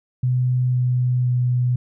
sine tone with pitch steps, 126 / 125.06 / 124.12 Hz, B2 / B2 / B2, +35 / +22 / +9 cents, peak -16 dBFS, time 0.23-1.76 s, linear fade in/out 5 ms, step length 510 ms, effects none

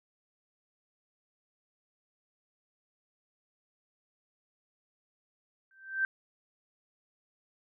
sine tone with exponential growth, 1560 Hz, G6, 9 cents flat, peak -23 dBFS, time 5.71-6.05 s, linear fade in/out 1 ms, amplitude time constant 72 ms, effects none

